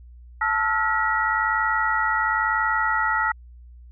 sine tone cluster, 878 / 1312 / 1413 / 1921 Hz, A5 / E6 / F6 / B6, -4 / -9 / +20 / -48 cents, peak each -25 dBFS, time 0.41-3.32 s, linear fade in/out 5 ms, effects added 60 Hz sine -42 dBFS peak until 3.91 s

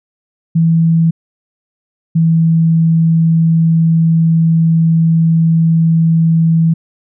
sine tone pair in turn, 164.4 / 163.66 Hz, E3 / E3, -4 / -12 cents, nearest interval unison, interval 8 cents, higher first, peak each -7 dBFS, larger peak neither, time 0.55-1.11 / 2.15-6.74 s, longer second, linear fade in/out 10 ms, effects none

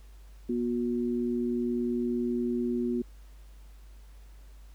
sine tone pair together, 241.5 / 361.8 Hz, B3 / F#4, -39 / -39 cents, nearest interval perfect fifth, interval 700 cents, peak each -28 / -31 dBFS, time 0.49-3.02 s, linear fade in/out 5 ms, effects added 50 Hz sine -47 dBFS peak until 4.74 s + pink hiss -63 dBFS RMS until 4.74 s

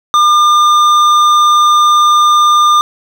triangle tone with hard clipping, 1203 Hz, D6, 41 cents sharp, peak -7 dBFS, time 0.14-2.81 s, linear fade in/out 0 ms, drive 13 dB, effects none

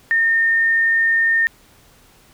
sine tone, 1823 Hz, A#6, 39 cents flat, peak -13 dBFS, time 0.11-1.47 s, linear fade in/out 0 ms, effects pink hiss -51 dBFS RMS until 2.33 s

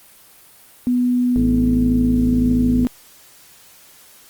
sine tone, 246.9 Hz, B3, in tune, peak -14 dBFS, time 0.87-2.87 s, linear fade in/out 0 ms
harmonic tone, 53.7 Hz, A1, 41 cents flat, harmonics 1 / 2 / 3 / 4 / 5 / 6 / 8, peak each -22 / -27 / -27 / -29 / -32 / -32 / -32 dBFS, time 1.36-2.85 s, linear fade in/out 0 ms
effects white hiss -47 dBFS RMS until 4.29 s + Opus 32 kbps

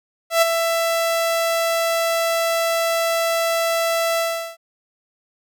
sawtooth tone with ADSR envelope, 665 Hz, E5, 15 cents sharp, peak -7 dBFS, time 0.3-4.57 s, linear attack 120 ms, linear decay 16 ms, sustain -7 dB, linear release 380 ms, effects none

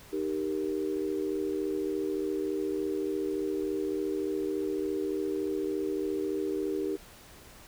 sine chord, Eb major, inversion none, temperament equal with one note detuned, 308.6 / 392 / 466.2 Hz, Eb4 / G4 / Bb4, -14 / 0 / 0 cents, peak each -33 / -31 / -37 dBFS, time 0.12-6.97 s, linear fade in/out 20 ms, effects pink hiss -52 dBFS RMS until 7.67 s

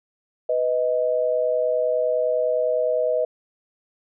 sine tone pair together, 496.8 / 626.6 Hz, B4 / D#5, +10 / +12 cents, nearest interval major third, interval 402 cents, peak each -22 / -21 dBFS, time 0.49-3.25 s, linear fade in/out 5 ms, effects none

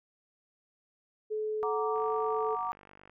sine tone with pitch glide, 430 to 438.8 Hz, A4 to A4, -40 to -5 cents, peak -30 dBFS, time 1.3-2.56 s, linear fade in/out 20 ms, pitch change +35 cents, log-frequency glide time 1.62-2.02 s
sine chord, Gb augmented, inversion none, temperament equal with one note detuned, 740 / 932.3 / 1169.9 Hz, Gb5 / Bb5 / D6, 0 / 0 / -7 cents, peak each -37 / -35 / -34 dBFS, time 1.63-2.72 s, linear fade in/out 0 ms
click train, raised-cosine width 0.5 ms, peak -38 dBFS, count 57, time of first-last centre 1.96-3.096 s, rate 49.3 Hz
effects none

